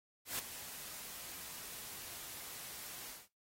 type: noise with ADSR envelope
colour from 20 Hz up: white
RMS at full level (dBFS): -37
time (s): 0.25-3.28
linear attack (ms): 140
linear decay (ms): 4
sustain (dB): -11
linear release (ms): 190
effects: noise-tail reverb RT60 0.2 s tail -18 dB re dry + AAC 48 kbps